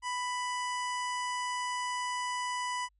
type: harmonic tone with a mistuned harmonic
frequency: 991 Hz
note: B5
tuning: 6 cents sharp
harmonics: 1 / 2 / 3 / 5 / 6 / 7 / 8 / 9 / 10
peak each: -33 / -39 / -43 / -47 / -49 / -50 / -51 / -52 / -53 dBFS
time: 0.02-2.89 s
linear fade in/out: 50 ms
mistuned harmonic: 8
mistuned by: -34 cents
effects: added 50 Hz sine -68 dBFS peak until 2.99 s